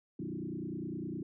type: tone with frequency modulation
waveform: sine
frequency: 246.7 Hz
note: B3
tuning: 2 cents flat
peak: -36 dBFS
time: 0.19-1.23 s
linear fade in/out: 5 ms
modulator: 29.9 Hz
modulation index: 3.6
effects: none